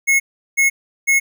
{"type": "tone bursts", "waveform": "square", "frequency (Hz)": 2176, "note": "C#7", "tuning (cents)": -33, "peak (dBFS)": -12, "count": 3, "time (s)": [0.07, 1.2], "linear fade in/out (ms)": 20, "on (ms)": 130, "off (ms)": 370, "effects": []}